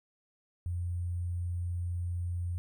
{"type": "tone with sample-and-hold", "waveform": "sine", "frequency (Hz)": 87.6, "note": "F2", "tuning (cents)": 6, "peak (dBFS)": -31, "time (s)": [0.66, 2.58], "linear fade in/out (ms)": 0, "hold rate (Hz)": 8820, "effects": []}